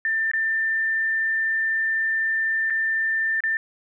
sine tone with dropouts, 1788 Hz, A6, 27 cents sharp, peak -20 dBFS, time 0.05-3.57 s, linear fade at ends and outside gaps 1 ms, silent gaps 0.315-0.335 / 2.7-2.705 / 3.405-3.437 s, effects none

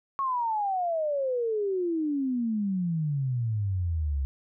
sine exponential sweep, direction down, 1108.7 to 66.4 Hz, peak -25 dBFS, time 0.19-4.25 s, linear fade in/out 0 ms, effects none

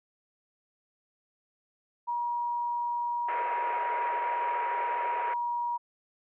sine tone, 955 Hz, A#5, 42 cents sharp, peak -28 dBFS, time 2.07-5.78 s, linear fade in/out 20 ms
pink band-pass noise, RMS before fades -37 dBFS, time 3.28-5.34 s, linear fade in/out 5 ms, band 420 to 2400 Hz, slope 48 dB/octave
effects none

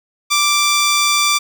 10% pulse tone, 1174.7 Hz, D6, in tune, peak -4 dBFS, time 0.3-1.39 s, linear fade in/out 20 ms, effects none

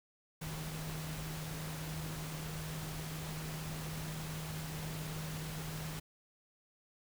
sine tone in noise, 156.6 Hz, D#3, 11 cents sharp, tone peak -41 dBFS, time 0.41-6 s, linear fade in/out 10 ms, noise pink, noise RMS -45 dBFS, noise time 0.41-6 s, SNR +1 dB, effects none

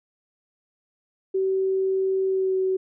sine tone with pitch glide, 382 to 377.2 Hz, G4 to F#4, -45 to +33 cents, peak -20 dBFS, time 1.34-2.77 s, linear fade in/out 10 ms, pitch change -22 cents, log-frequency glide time 2.27-2.56 s, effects none

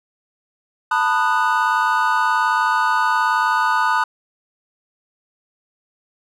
triangle chord, B dominant seventh, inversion third, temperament just, 889 / 987.8 / 1234.7 / 1481.6 Hz, A5 / B5 / D#6 / F#6, +18 / 0 / -14 / +2 cents, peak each -19 dBFS, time 0.91-4.04 s, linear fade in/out 5 ms, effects none

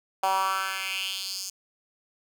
10% pulse tone with high-pass filter sweep, 191.1 Hz, G3, 44 cents flat, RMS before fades -29 dBFS, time 0.23-1.5 s, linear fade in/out 5 ms, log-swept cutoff 770 to 6100 Hz, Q 3.4, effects none

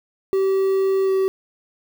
triangle tone with pitch glide, 385.8 to 382.9 Hz, G4 to G4, -28 to -41 cents, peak -14 dBFS, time 0.33-1.28 s, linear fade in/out 0 ms, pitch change -13 cents, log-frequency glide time 1.04-1.1 s, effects 7-bit

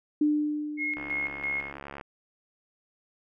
sine tone with exponential decay, 299.1 Hz, D4, 32 cents sharp, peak -19 dBFS, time 0.21-1.78 s, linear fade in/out 5 ms, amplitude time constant 340 ms
sine tone with tremolo, 2160 Hz, C#7, 45 cents flat, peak -27 dBFS, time 0.77-1.73 s, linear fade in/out 50 ms, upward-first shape square, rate 3 Hz, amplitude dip 65%
click train, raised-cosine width 0.5 ms, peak -24 dBFS, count 74, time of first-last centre 0.97-2.011 s, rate 70.1 Hz
effects none

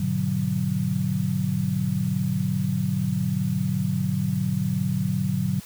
sine chord, G# half-diminished seventh, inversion none, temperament just, 103.83 / 124.59 / 149.51 / 186.89 Hz, G#2 / B2 / D3 / F#3, 0 / +16 / +31 / +18 cents, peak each -30 / -29 / -27 / -25 dBFS, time 0-5.6 s, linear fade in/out 5 ms, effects white hiss -45 dBFS RMS until 5.65 s

